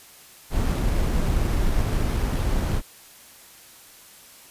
brown noise with sample-and-hold, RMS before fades -22 dBFS, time 0.5-2.82 s, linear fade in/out 50 ms, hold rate 7350 Hz, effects white hiss -48 dBFS RMS until 4.5 s + resampled to 32000 Hz

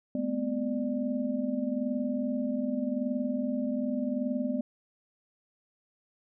sine tone cluster, 210.2 / 231.8 / 252.7 / 594 Hz, G#3 / A#3 / B3 / D5, +21 / -10 / +40 / +20 cents, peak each -35 / -36 / -30 / -36 dBFS, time 0.15-4.61 s, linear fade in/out 2 ms, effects none

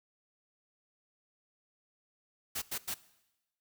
white noise bursts, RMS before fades -36 dBFS, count 3, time 2.55-2.944 s, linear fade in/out 10 ms, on 70 ms, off 92 ms, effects noise-tail reverb RT60 1.0 s tail -19 dB re dry

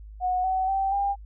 sine tone with pitch steps, 732 / 753.9 / 776.4 / 799.6 Hz, F#5 / F#5 / G5 / G5, -19 / +32 / -17 / +34 cents, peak -22 dBFS, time 0.2-1.16 s, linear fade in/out 50 ms, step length 240 ms, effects added 52 Hz sine -40 dBFS peak until 1.25 s

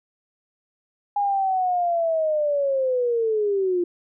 sine linear sweep, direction down, 821 to 345.5 Hz, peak -19 dBFS, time 1.16-3.84 s, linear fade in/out 5 ms, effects none

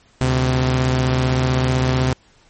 sawtooth tone pair together, 72.2 / 128.65 Hz, D2 / C3, -29 / -29 cents, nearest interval minor seventh, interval 1000 cents, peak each -19 / -12 dBFS, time 0.21-2.13 s, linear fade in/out 0 ms, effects pink hiss -54 dBFS RMS until 2.49 s + MP3 32 kbps

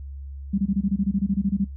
sine tone bursts, 196.6 Hz, G3, 5 cents sharp, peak -18 dBFS, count 15, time 0.53-1.646 s, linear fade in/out 10 ms, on 52 ms, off 24 ms, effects noise-tail reverb RT60 0.1 s tail -17 dB re dry + added 69 Hz sine -33 dBFS peak until 1.76 s

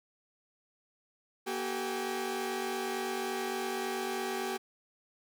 sawtooth tone cluster, 238.6 / 381.3 / 430.3 / 806 Hz, A#3 / G4 / A4 / G5, +41 / -48 / -39 / +48 cents, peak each -37 / -31 / -39 / -36 dBFS, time 1.46-4.58 s, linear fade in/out 20 ms, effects none

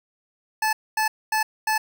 25% pulse tone bursts, 869 Hz, A5, 22 cents flat, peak -16 dBFS, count 4, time 0.62-1.78 s, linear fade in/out 5 ms, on 110 ms, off 240 ms, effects none

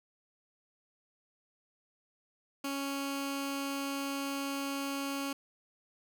15% pulse tone with notch filter, 277.2 Hz, C#4, in tune, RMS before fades -36 dBFS, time 2.64-5.33 s, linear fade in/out 5 ms, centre 680 Hz, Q 1.1, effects none

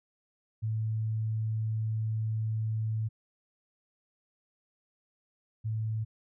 sine tone pair in turn, 110 / 110 Hz, A2 / A2, 0 / 0 cents, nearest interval unison, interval 0 cents, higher neither, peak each -28 / -29 dBFS, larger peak first, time 0.62-3.09 / 5.64-6.05 s, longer first, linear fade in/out 20 ms, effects none

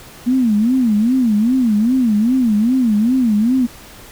sine tone with vibrato, 233.1 Hz, A#3, in tune, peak -11 dBFS, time 0.26-3.67 s, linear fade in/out 20 ms, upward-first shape sine, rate 2.5 Hz, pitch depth 210 cents each way, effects pink hiss -39 dBFS RMS until 4.11 s

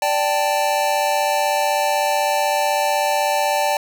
square chord, D suspended fourth, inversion none, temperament equal, 587.3 / 784 / 880 Hz, D5 / G5 / A5, 0 / 0 / 0 cents, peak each -22 dBFS, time 0.02-3.77 s, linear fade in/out 2 ms, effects none

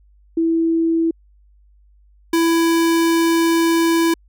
sine / square tone pair in turn, 329.1 / 332 Hz, E4 / E4, -3 / +12 cents, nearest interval unison, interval 15 cents, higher second, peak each -14 dBFS, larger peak neither, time 0.37-1.11 / 2.33-4.14 s, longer second, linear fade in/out 5 ms, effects added 50 Hz sine -49 dBFS peak until 4.28 s

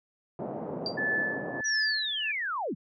white band-pass noise, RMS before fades -36 dBFS, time 0.39-1.61 s, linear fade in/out 2 ms, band 140 to 690 Hz, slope 24 dB/octave
sine tone with exponential decay, 4713 Hz, D8, 5 cents sharp, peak -26 dBFS, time 0.86-0.99 s, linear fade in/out 2 ms, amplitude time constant 28 ms
sine tone with tremolo, 1738 Hz, A6, 22 cents flat, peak -25 dBFS, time 0.97-2.32 s, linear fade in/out 10 ms, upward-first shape sine, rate 1.5 Hz, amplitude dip 85%
sine linear sweep, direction down, 5920 to 123.47 Hz, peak -29 dBFS, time 1.64-2.75 s, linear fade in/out 20 ms
effects none

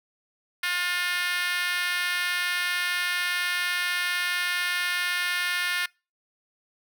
5% pulse tone with high-pass filter, 355.7 Hz, F4, 32 cents sharp, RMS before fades -27 dBFS, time 0.63-5.86 s, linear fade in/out 5 ms, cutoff 1600 Hz, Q 2.3, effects noise-tail reverb RT60 0.3 s tail -26 dB re dry

